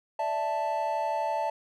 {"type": "chord", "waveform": "triangle", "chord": "D suspended second", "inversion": "none", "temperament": "equal", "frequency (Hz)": [587.3, 659.3, 880], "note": ["D5", "E5", "A5"], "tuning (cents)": [0, 0, 0], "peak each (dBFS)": [-32, -30, -27], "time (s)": [0.19, 1.5], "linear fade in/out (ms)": 5, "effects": []}